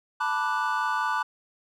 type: chord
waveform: triangle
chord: B minor seventh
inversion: third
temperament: equal with one note detuned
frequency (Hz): 880 / 984.9 / 1174.7 / 1480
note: A5 / B5 / D6 / F#6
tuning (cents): 0 / -5 / 0 / 0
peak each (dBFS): -28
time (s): 0.2-1.23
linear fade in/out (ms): 10
effects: none